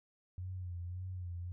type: tone with vibrato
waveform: sine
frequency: 89.9 Hz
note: F#2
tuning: 49 cents flat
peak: -39 dBFS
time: 0.38-1.52 s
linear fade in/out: 0 ms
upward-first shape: sine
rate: 1.8 Hz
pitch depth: 57 cents each way
effects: none